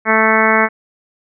harmonic tone, 220 Hz, A3, in tune, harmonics 1 / 2 / 3 / 4 / 5 / 6 / 7 / 8 / 9 / 10, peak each -19 / -19 / -19 / -19 / -19 / -19 / -19 / -19 / -19 / -19 dBFS, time 0.05-0.69 s, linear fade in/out 50 ms, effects none

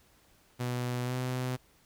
sawtooth tone with pitch glide, 123.47 to 127.01 Hz, B2 to B2, 0 to +49 cents, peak -27 dBFS, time 0.59-1.57 s, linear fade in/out 20 ms, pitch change +49 cents, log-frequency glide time 1.04-1.14 s, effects pink hiss -64 dBFS RMS until 1.85 s

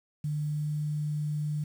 sine tone with quantisation, 149.9 Hz, D3, 36 cents sharp, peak -28 dBFS, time 0.24-1.64 s, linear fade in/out 5 ms, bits 9, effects none

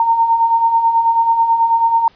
sine beating tone pair, 910 / 919.2 Hz, A#5 / A#5, -42 / -25 cents, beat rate 9.2 Hz, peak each -19 / -11 dBFS, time 0-2.08 s, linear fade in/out 2 ms, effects pink hiss -50 dBFS RMS until 2.15 s + resampled to 11025 Hz

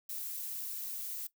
violet noise, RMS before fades -40 dBFS, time 0.09-1.27 s, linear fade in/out 5 ms, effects noise-tail reverb RT60 0.1 s tail -17 dB re dry

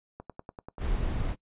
click train, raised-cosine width 1 ms, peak -27 dBFS, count 7, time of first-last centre 0.2-0.783 s, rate 10.3 Hz
brown noise, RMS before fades -29 dBFS, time 0.78-1.36 s, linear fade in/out 50 ms
effects noise-tail reverb RT60 0.1 s tail -21 dB re dry + resampled to 8000 Hz

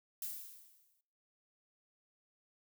violet noise with exponential decay, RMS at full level -39 dBFS, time 0.22-1.01 s, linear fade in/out 2 ms, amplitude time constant 170 ms, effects noise-tail reverb RT60 0.9 s tail -25 dB re dry

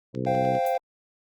harmonic tone, 64 Hz, C2, 38 cents flat, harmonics 2 / 3 / 4 / 5 / 6 / 7 / 8, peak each -31 / -33 / -34 / -35 / -36 / -36 / -37 dBFS, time 0.13-0.6 s, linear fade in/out 50 ms
click train, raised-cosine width 0.2 ms, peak -28 dBFS, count 7, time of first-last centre 0.15-0.752 s, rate 9.96 Hz
triangle chord, C suspended fourth, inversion none, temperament just, 523.3 / 697.7 / 784.9 Hz, C5 / F5 / G5, 0 / -2 / +2 cents, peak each -24 / -24 / -26 dBFS, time 0.26-0.78 s, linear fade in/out 10 ms
violet noise with exponential decay, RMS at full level -34 dBFS, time 0.66-0.78 s, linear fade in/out 5 ms, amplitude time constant 24 ms
effects Opus 48 kbps

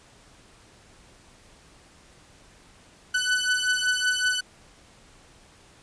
sawtooth beating tone pair, 1494 / 1499.3 Hz, F#6 / F#6, +16 / +22 cents, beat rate 5.3 Hz, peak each -21 / -22 dBFS, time 3.14-4.41 s, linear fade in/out 10 ms, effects pink hiss -54 dBFS RMS until 5.82 s + resampled to 22050 Hz

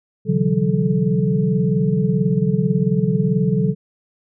sine tone cluster, 130.1 / 148 / 172.4 / 190.7 / 434.2 Hz, C3 / D3 / F3 / G3 / A4, -9 / +14 / -22 / -47 / -23 cents, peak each -23 / -21 / -20 / -20 / -24 dBFS, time 0.25-3.75 s, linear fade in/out 50 ms, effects none

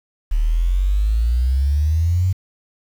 sine exponential sweep, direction up, 36.86 to 95.1 Hz, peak -14 dBFS, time 0.31-2.33 s, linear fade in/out 10 ms, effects 7-bit

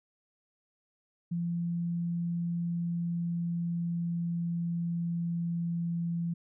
sine tone with pitch glide, 171.2 to 169.63 Hz, F3 to E3, -34 to +50 cents, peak -29 dBFS, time 1.31-6.34 s, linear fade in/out 10 ms, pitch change -16 cents, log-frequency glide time 2.55-6.11 s, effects none

